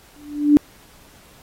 sine tone with exponential growth, 293.7 Hz, D4, in tune, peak -5 dBFS, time 0.16-0.57 s, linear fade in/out 0 ms, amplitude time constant 87 ms, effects pink hiss -50 dBFS RMS until 1.42 s + AAC 48 kbps

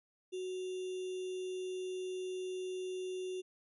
sine tone with sample-and-hold, 370 Hz, F#4, in tune, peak -37 dBFS, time 0.32-3.42 s, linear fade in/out 20 ms, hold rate 3150 Hz, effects resampled to 24000 Hz

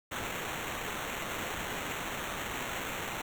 white noise with sample-and-hold, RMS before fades -37 dBFS, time 0.11-3.22 s, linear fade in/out 10 ms, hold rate 4900 Hz, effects none

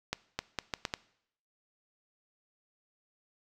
accelerating click train, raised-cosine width 0.2 ms, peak -14 dBFS, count 6, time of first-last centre 0.13-0.939 s, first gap 260 ms, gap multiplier 0.76, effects noise-tail reverb RT60 0.7 s tail -20 dB re dry

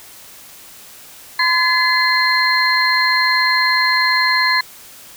sine tone cluster, 1022 / 1703 / 2044 / 4185 Hz, C6 / G#6 / C7 / C8, -41 / +43 / -41 / 0 cents, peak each -18 dBFS, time 1.39-4.61 s, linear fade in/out 5 ms, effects white hiss -40 dBFS RMS until 5.16 s

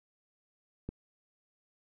click, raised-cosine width 3 ms, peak -24 dBFS, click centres 0.89 s, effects none

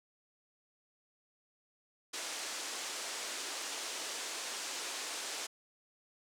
white band-pass noise, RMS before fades -41 dBFS, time 2.13-5.47 s, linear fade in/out 10 ms, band 290 to 8100 Hz, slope 24 dB/octave, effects none

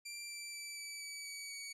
15% pulse tone with pitch steps, 2359 / 2341 / 2324 / 2306 / 2289 / 2272 / 2255 Hz, D7 / D7 / D7 / D7 / D7 / C#7 / C#7, +7 / -6 / -19 / -32 / -45 / +42 / +29 cents, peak -37 dBFS, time 0.05-1.73 s, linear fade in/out 10 ms, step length 240 ms, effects low-pass 12000 Hz 12 dB/octave

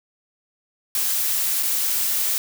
blue noise with dropouts, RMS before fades -22 dBFS, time 0.95-2.38 s, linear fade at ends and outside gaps 1 ms, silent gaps 1.627-1.631 s, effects none

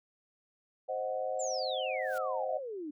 sine chord, C diminished, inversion none, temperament equal, 523.3 / 622.3 / 740 Hz, C5 / Eb5 / Gb5, 0 / 0 / 0 cents, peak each -35 / -37 / -37 dBFS, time 0.88-2.59 s, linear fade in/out 20 ms
sine exponential sweep, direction down, 7570 to 284.6 Hz, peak -37 dBFS, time 1.39-2.91 s, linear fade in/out 10 ms
white noise with exponential growth, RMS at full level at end -47 dBFS, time 1.95-2.18 s, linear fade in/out 1 ms, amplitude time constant 49 ms
effects none

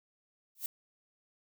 violet noise with exponential growth, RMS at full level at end -31 dBFS, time 0.55-0.66 s, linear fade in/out 2 ms, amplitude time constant 23 ms, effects none

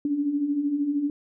sine beating tone pair, 277.2 / 290.2 Hz, C#4 / D4, 0 / -21 cents, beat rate 13 Hz, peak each -31 / -23 dBFS, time 0.05-1.1 s, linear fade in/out 2 ms, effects none

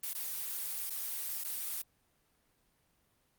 blue noise with dropouts, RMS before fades -38 dBFS, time 0.03-1.82 s, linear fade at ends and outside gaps 5 ms, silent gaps 0.134-0.148 / 0.898-0.903 / 1.439-1.446 s, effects pink hiss -73 dBFS RMS until 3.38 s + Opus 32 kbps

